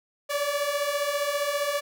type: beating tone pair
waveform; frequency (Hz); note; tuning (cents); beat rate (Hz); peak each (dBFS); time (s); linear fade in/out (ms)
sawtooth; 566 / 581; C#5 / D5; +36 / -19; 15; -26 / -23; 0.29-1.81; 20
effects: none